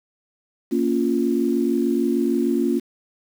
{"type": "chord", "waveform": "sine", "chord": "Bb minor", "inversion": "none", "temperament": "just", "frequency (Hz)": [233.1, 279.7, 349.6], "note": ["Bb3", "Db4", "F4"], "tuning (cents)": [0, 16, 2], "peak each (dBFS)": -22, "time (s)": [0.71, 2.8], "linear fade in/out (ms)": 20, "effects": ["7-bit"]}